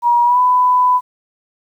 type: tone with pitch glide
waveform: sine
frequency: 955 to 997.9 Hz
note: A#5 to B5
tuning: +42 to +18 cents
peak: -9 dBFS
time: 0.02-1.01 s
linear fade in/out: 50 ms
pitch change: +76 cents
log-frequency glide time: 0.24-0.39 s
effects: 8-bit